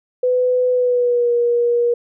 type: tone with pitch glide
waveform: sine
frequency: 501 to 477 Hz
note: B4 to A#4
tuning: +25 to +40 cents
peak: -13 dBFS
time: 0.23-1.94 s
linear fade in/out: 5 ms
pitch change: -85 cents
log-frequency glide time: 0.71-1.32 s
effects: none